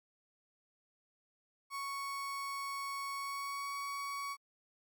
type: tone with pitch glide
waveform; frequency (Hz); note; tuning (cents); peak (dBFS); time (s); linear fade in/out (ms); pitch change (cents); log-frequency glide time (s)
35% pulse; 1110 to 1122.9; C#6 to C#6; +2 to +22; -36; 1.7-4.37; 50; +20; 3.16-3.73
effects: MP3 96 kbps